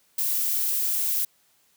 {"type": "noise", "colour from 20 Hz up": "violet", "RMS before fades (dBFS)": -25, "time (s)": [0.18, 1.25], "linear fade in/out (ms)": 5, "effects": ["white hiss -64 dBFS RMS until 1.76 s", "high-pass 60 Hz 12 dB/octave"]}